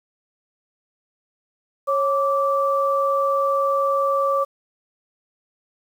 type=tone pair together; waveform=sine; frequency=549.8 / 1165 Hz; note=C#5 / D6; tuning=-14 / -14 cents; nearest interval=octave + minor second; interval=1300 cents; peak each=-20 dBFS; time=1.87-4.45 s; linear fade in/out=20 ms; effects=8-bit